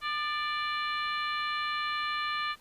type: harmonic tone with a mistuned harmonic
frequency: 587.3 Hz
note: D5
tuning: in tune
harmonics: 2 / 3 / 4 / 5 / 6 / 7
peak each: -32 / -36 / -38 / -40 / -42 / -43 dBFS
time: 0.01-2.56 s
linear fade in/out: 50 ms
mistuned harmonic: 2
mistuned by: +40 cents
effects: pink hiss -59 dBFS RMS until 2.6 s + resampled to 32000 Hz